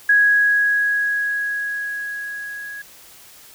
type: tone with level ramp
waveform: sine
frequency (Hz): 1661.2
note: G#6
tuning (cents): 0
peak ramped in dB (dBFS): -10 to -30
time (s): 0.09-2.82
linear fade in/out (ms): 5
effects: white hiss -45 dBFS RMS until 3.54 s